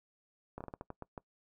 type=slowing click train; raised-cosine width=1 ms; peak=-28 dBFS; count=9; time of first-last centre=0.58-1.178 s; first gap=26 ms; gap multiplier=1.29; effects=noise-tail reverb RT60 0.1 s tail -22 dB re dry